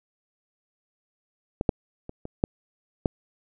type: clicks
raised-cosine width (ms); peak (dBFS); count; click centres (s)
2; -12 / -6 / -23 / -22 / -7 / -8; 6; 1.611 / 1.692 / 2.094 / 2.254 / 2.439 / 3.058
effects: none